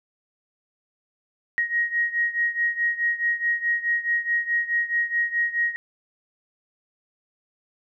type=beating tone pair; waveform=sine; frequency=1882 / 1886.7 Hz; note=A#6 / A#6; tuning=+16 / +20 cents; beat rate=4.7 Hz; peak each=-23 / -26 dBFS; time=1.58-5.76 s; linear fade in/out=0 ms; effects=none